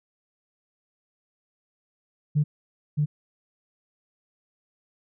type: tone with echo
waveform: sine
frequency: 148.7 Hz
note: D3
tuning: 22 cents sharp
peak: -17 dBFS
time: 2.35-2.44 s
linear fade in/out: 20 ms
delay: 620 ms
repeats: 1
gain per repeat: -2 dB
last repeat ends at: 3.06 s
effects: tanh soft clip ceiling -13 dBFS